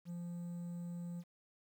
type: tone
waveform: triangle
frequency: 173.3 Hz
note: F3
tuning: 13 cents flat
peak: -39 dBFS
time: 0.05-1.24 s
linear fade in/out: 50 ms
effects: 11-bit